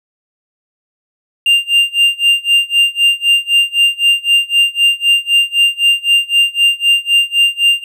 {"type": "tone with tremolo", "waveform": "triangle", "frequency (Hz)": 2794, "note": "F7", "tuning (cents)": 0, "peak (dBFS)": -4, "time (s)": [1.46, 7.84], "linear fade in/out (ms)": 2, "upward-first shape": "sine", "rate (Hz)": 3.9, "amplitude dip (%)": 95, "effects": []}